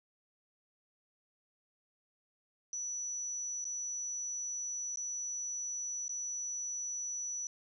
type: tone with dropouts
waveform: sine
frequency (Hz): 5920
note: F#8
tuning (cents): 0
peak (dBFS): -36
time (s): 2.73-7.47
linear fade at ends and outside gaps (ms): 1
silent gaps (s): 3.643-3.652 / 4.959-4.972 / 6.081-6.093
effects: none